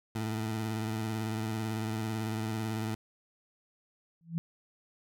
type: tone with vibrato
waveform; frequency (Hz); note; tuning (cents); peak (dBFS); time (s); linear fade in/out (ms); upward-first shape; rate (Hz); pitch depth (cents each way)
20% pulse; 110; A2; 0; -27; 0.15-2.95; 5; sine; 18; 43
type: tone with exponential growth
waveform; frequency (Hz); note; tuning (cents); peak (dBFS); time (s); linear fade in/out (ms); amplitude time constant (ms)
sine; 166.3; E3; +16; -25; 4.21-4.38; 0; 35
effects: none